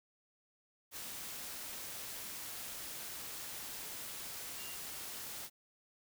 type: tone in noise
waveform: sine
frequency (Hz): 2794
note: F7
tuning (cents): 0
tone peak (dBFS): -51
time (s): 4.56-4.77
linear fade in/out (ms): 50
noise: white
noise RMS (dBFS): -45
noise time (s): 0.91-5.5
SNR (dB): -9
effects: none